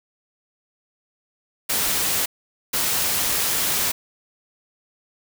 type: noise bursts at uneven times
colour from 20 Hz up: white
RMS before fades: -22 dBFS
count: 2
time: 1.69-2.26 / 2.73-3.92 s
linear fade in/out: 10 ms
effects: none